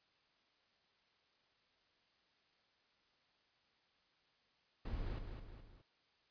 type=noise with echo; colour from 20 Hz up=brown; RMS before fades=-42 dBFS; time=4.85-5.19 s; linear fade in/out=5 ms; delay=210 ms; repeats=3; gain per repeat=-6 dB; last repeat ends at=5.82 s; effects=white hiss -75 dBFS RMS until 6.3 s + resampled to 11025 Hz